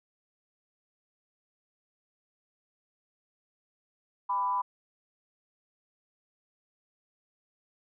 sine tone with frequency modulation, 994 Hz, B5, 11 cents sharp, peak -26 dBFS, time 4.29-4.62 s, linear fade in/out 10 ms, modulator 184 Hz, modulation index 0.47, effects none

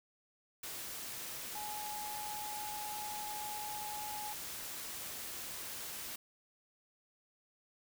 sine tone in noise, 842 Hz, G#5, 24 cents sharp, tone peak -42 dBFS, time 1.55-4.33 s, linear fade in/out 5 ms, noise white, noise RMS -44 dBFS, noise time 0.63-6.16 s, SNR -1 dB, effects none

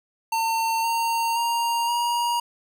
square tone with pitch steps, 905 / 919.8 / 934.8 / 950 Hz, A5 / A#5 / A#5 / A#5, +48 / -23 / +5 / +33 cents, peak -22 dBFS, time 0.32-2.4 s, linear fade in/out 5 ms, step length 520 ms, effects none

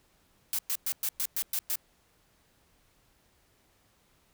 blue noise bursts, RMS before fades -30 dBFS, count 8, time 0.53-1.756 s, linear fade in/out 0 ms, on 57 ms, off 110 ms, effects pink hiss -67 dBFS RMS until 4.33 s

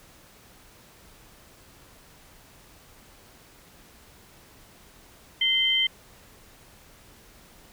sine tone pair together, 2069 / 3118 Hz, C7 / G7, -20 / -10 cents, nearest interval perfect fifth, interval 710 cents, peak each -26 / -21 dBFS, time 5.41-5.87 s, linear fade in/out 5 ms, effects pink hiss -53 dBFS RMS until 7.72 s

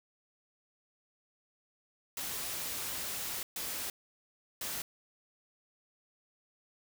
white noise bursts at uneven times, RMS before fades -38 dBFS, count 3, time 2.17-3.43 / 3.56-3.9 / 4.61-4.82 s, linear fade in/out 2 ms, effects none

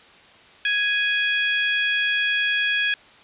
harmonic tone, 830.6 Hz, G#5, in tune, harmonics 2 / 3 / 4, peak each -22 / -24 / -25 dBFS, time 0.65-2.94 s, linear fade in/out 2 ms, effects white hiss -49 dBFS RMS until 3.23 s + resampled to 8000 Hz

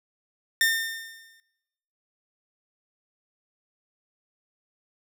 sawtooth tone with exponential decay, 1812 Hz, A#6, 50 cents flat, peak -14 dBFS, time 0.61-1.4 s, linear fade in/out 1 ms, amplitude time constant 170 ms, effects noise-tail reverb RT60 1.0 s tail -20 dB re dry

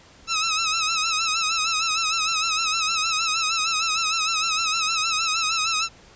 10% pulse tone with vibrato, 1300 Hz, E6, 24 cents flat, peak -12 dBFS, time 0.27-5.89 s, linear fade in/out 50 ms, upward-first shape sine, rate 6.5 Hz, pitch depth 73 cents each way, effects pink hiss -50 dBFS RMS until 6.15 s + resampled to 16000 Hz

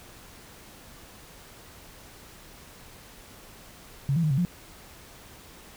sine tone with pitch steps, 138.6 / 167.3 / 153.6 / 134 / 176.5 Hz, C#3 / E3 / D#3 / C3 / F3, 0 / +26 / -22 / +42 / +19 cents, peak -21 dBFS, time 4.09-4.45 s, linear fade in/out 0 ms, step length 72 ms, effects pink hiss -49 dBFS RMS until 5.76 s

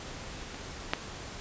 clicks, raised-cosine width 0.3 ms, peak -27 / -9 dBFS, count 2, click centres 0.545 / 0.935 s, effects pink hiss -42 dBFS RMS until 1.4 s + resampled to 16000 Hz

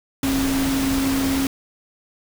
sine tone in noise, 270 Hz, C#4, 45 cents flat, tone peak -19 dBFS, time 0.23-1.47 s, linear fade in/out 2 ms, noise pink, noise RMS -26 dBFS, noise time 0.23-1.47 s, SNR +4 dB, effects none

